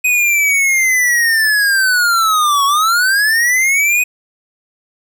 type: linear two-way sweep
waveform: square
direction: down then up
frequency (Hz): 2512 to 1100 to 2512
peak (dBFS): -11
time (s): 0.04-4.04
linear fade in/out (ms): 10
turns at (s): 2.65
effects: 8-bit